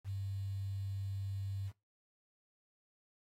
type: tone with quantisation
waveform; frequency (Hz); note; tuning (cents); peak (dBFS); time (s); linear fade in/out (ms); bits
sine; 98; G2; 0; -37; 0.04-1.72; 50; 10
effects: noise-tail reverb RT60 0.2 s tail -19 dB re dry + AAC 48 kbps